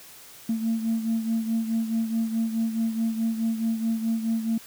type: beating tone pair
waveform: sine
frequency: 224.7 / 229.4 Hz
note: A3 / A#3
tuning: +37 / -28 cents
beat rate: 4.7 Hz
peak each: -23 / -29 dBFS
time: 0.49-4.58 s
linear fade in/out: 5 ms
effects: tanh soft clip ceiling -18 dBFS + white hiss -47 dBFS RMS until 4.66 s